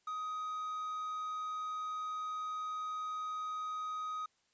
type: tone with quantisation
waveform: triangle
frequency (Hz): 1255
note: D#6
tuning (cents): +15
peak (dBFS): -35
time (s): 0.07-4.26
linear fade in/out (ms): 5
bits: 10
effects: white hiss -75 dBFS RMS until 4.53 s + resampled to 16000 Hz